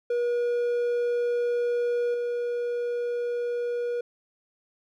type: tone with level steps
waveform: triangle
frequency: 480.6 Hz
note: B4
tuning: 47 cents flat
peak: -21 / -24 dBFS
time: 0.1-4.01 s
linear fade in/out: 5 ms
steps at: 2.14 s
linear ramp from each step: 2 ms
effects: none